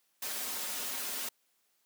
white noise with comb filter, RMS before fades -37 dBFS, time 0.22-1.29 s, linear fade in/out 5 ms, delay 6 ms, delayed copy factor -0.9, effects white hiss -74 dBFS RMS until 1.85 s + high-pass 200 Hz 12 dB/octave

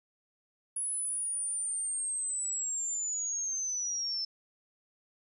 sine linear sweep, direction down, 10340 to 5274 Hz, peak -31 dBFS, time 0.76-4.25 s, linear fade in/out 5 ms, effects none

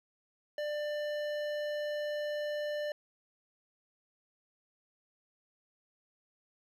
triangle tone with hard clipping, 594 Hz, D5, 20 cents sharp, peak -35 dBFS, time 0.58-2.92 s, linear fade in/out 2 ms, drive 17 dB, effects none

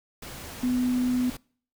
sine tone in noise, 249.9 Hz, B3, 21 cents sharp, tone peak -22 dBFS, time 0.63-1.3 s, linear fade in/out 5 ms, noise pink, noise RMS -40 dBFS, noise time 0.22-1.37 s, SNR +15 dB, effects noise-tail reverb RT60 0.5 s tail -25 dB re dry

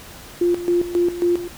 sine tone with tremolo, 349.2 Hz, F4, in tune, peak -14 dBFS, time 0.41-1.48 s, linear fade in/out 5 ms, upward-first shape square, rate 3.7 Hz, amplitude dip 75%, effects pink hiss -40 dBFS RMS until 1.57 s

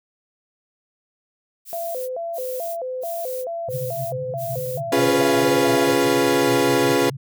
violet noise bursts, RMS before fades -35 dBFS, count 5, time 1.65-4.81 s, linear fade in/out 50 ms, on 440 ms, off 240 ms
sine tone with vibrato, 587.3 Hz, D5, in tune, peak -25 dBFS, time 1.73-5.94 s, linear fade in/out 0 ms, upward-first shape square, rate 2.3 Hz, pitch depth 240 cents each way
white band-pass noise, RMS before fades -33 dBFS, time 3.68-7.17 s, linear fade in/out 10 ms, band 120 to 140 Hz, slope 96 dB/octave
35% pulse chord, C# dominant seventh, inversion none, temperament equal, 277.2 / 349.2 / 415.3 / 493.9 Hz, C#4 / E#4 / G#4 / B4, 0 / 0 / 0 / 0 cents, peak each -20 dBFS, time 4.92-7.1 s, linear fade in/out 5 ms
effects none

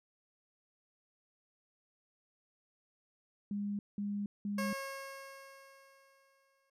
sine tone bursts, 203.7 Hz, G#3, 33 cents flat, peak -34 dBFS, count 3, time 3.51-4.73 s, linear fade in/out 2 ms, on 280 ms, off 190 ms
15% pulse tone with exponential decay, 544 Hz, C#5, 33 cents flat, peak -29 dBFS, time 4.58-6.7 s, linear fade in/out 5 ms, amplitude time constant 460 ms
effects resampled to 32000 Hz

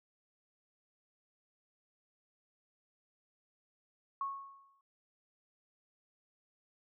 sine tone with exponential decay, 1100 Hz, C#6, 14 cents flat, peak -32 dBFS, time 4.21-4.81 s, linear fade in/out 2 ms, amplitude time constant 130 ms, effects none

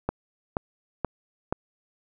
click train, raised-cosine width 1 ms, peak -11 dBFS, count 4, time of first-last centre 0.09-1.525 s, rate 2.09 Hz, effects none

